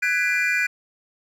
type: chord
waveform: triangle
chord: G# half-diminished seventh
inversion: third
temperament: just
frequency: 1495.1 / 1661.2 / 1993.5 / 2392 Hz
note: F#6 / G#6 / B6 / D7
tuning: +18 / 0 / +16 / +31 cents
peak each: -23 / -25 / -25 / -21 dBFS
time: 0.02-0.67 s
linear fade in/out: 10 ms
effects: none